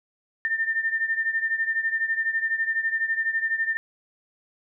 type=beating tone pair; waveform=sine; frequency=1800 / 1812 Hz; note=A6 / A#6; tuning=+39 / -50 cents; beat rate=12 Hz; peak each=-24 / -28 dBFS; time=0.45-3.77 s; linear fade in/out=0 ms; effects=none